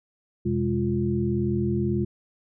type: tone cluster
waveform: sine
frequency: 84.6 / 126.7 / 205.1 / 349.9 Hz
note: E2 / B2 / G#3 / F4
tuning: +45 / +45 / -21 / +3 cents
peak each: -31 / -27 / -26 / -27 dBFS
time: 0.45-2.05 s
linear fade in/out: 10 ms
effects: none